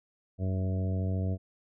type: harmonic tone with a mistuned harmonic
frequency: 94 Hz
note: F#2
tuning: 28 cents sharp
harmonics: 1 / 2 / 3 / 4 / 5 / 6 / 7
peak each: -28 / -35 / -41 / -46 / -44 / -47 / -44 dBFS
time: 0.38-1.38 s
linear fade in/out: 50 ms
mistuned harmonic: 1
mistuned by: -21 cents
effects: none